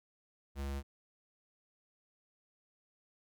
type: tone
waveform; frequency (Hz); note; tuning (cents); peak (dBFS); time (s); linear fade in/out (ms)
square; 69.3; C#2; 0; -37; 0.55-0.83; 50
effects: none